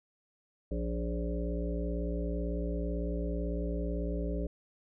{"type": "harmonic tone with a mistuned harmonic", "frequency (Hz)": 58, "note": "A#1", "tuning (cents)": -8, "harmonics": [1, 3, 5, 7, 9, 10], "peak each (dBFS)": [-33, -38, -40, -41, -43, -43], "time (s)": [0.71, 4.47], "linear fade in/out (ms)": 5, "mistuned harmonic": 7, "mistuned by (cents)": 24, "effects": []}